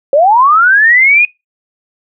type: linear sweep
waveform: sine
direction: up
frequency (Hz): 532 to 2489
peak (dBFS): -4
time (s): 0.13-1.25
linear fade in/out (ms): 2
effects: noise-tail reverb RT60 0.2 s tail -22 dB re dry